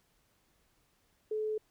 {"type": "tone", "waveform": "sine", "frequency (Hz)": 430.8, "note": "A4", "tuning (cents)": -37, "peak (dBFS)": -31, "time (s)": [1.31, 1.58], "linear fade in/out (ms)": 5, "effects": ["pink hiss -72 dBFS RMS until 1.7 s"]}